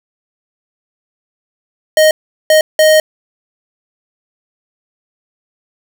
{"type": "tone bursts at uneven times", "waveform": "square", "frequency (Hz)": 622.3, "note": "D#5", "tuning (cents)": 0, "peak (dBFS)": -6, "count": 3, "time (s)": [[1.97, 2.11], [2.5, 2.61], [2.79, 3]], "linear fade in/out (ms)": 2, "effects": []}